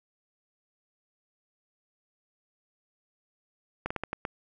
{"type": "slowing click train", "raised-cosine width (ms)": 0.5, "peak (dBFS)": -16, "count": 6, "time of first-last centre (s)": [3.86, 4.251], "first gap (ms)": 45, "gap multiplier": 1.28, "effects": []}